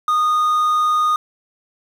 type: tone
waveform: triangle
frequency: 1232 Hz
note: D#6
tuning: 17 cents flat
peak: -12 dBFS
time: 0.08-1.16 s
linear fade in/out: 2 ms
effects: 7-bit